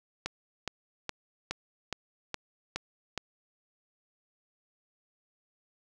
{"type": "click train", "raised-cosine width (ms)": 0.2, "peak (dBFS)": -15, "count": 8, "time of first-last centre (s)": [0.26, 3.177], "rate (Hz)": 2.4, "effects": []}